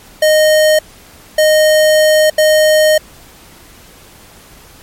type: tone bursts at uneven times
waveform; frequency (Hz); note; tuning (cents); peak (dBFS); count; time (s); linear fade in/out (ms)
square; 618; D#5; -12; -7; 3; 0.22-0.79 / 1.38-2.3 / 2.38-2.98; 5
effects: pink hiss -40 dBFS RMS until 4.82 s + MP3 64 kbps